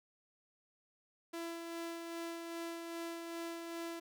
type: tone with tremolo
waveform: sawtooth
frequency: 335.3 Hz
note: E4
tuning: 30 cents sharp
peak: -36 dBFS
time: 1.33-4 s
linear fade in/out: 10 ms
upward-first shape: sine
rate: 2.5 Hz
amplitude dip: 35%
effects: none